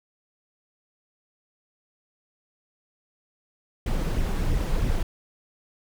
brown noise with flanger, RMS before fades -24 dBFS, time 3.86-5.03 s, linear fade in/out 5 ms, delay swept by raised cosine 0.33 to 6.23 ms, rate 3 Hz, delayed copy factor +0.55, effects none

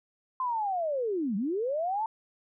sine linear two-way sweep, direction down then up, 1046.5 to 184.9 to 911 Hz, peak -27 dBFS, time 0.4-2.06 s, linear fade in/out 2 ms, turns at 1.36 s, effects none

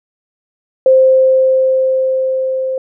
sine tone with level ramp, 523.3 Hz, C5, in tune, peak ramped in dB -4 to -15 dBFS, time 0.86-2.78 s, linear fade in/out 2 ms, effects none

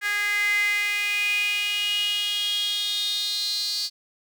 sawtooth tone with high-pass filter sweep, 411.3 Hz, G#4, 17 cents flat, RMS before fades -25 dBFS, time 0.01-3.9 s, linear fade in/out 50 ms, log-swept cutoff 1800 to 4500 Hz, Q 9.1, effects none

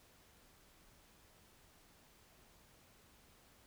silence, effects pink hiss -66 dBFS RMS until 3.66 s

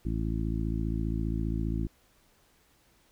harmonic tone, 55 Hz, A1, in tune, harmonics 1 / 2 / 3 / 4 / 5 / 6, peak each -31 / -34 / -36 / -37 / -38 / -39 dBFS, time 0.05-1.87 s, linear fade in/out 5 ms, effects pink hiss -65 dBFS RMS until 3.11 s

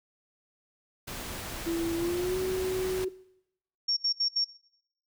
pink noise, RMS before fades -38 dBFS, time 1.07-3.05 s, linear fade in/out 10 ms
sine tone with pitch glide, 334.1 to 372.9 Hz, E4 to F#4, +23 to +14 cents, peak -27 dBFS, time 1.66-3.09 s, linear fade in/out 10 ms, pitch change +191 cents, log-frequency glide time 1.95-2.38 s
sine tone bursts, 5510 Hz, F8, 24 cents flat, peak -24 dBFS, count 4, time 3.88-4.446 s, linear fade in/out 10 ms, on 89 ms, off 70 ms
effects noise-tail reverb RT60 0.8 s tail -21 dB re dry

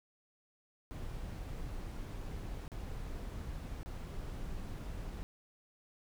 brown noise with dropouts, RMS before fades -42 dBFS, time 0.91-5.23 s, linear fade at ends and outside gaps 0 ms, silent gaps 2.679-2.718 / 3.831-3.86 s, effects none

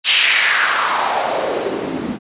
white noise with band-pass filter sweep, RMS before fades -17 dBFS, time 0.04-2.19 s, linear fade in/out 50 ms, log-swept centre 3200 to 210 Hz, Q 2.9, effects resampled to 8000 Hz

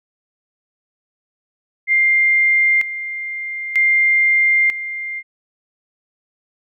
sine tone with tremolo, 2100 Hz, C7, 6 cents sharp, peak -11 dBFS, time 1.87-5.23 s, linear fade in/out 50 ms, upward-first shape square, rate 0.53 Hz, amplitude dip 75%, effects none

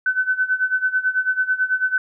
sine tone with tremolo, 1514 Hz, F#6, 39 cents sharp, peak -14 dBFS, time 0.06-1.98 s, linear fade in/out 2 ms, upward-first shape sine, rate 9.1 Hz, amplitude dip 85%, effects none

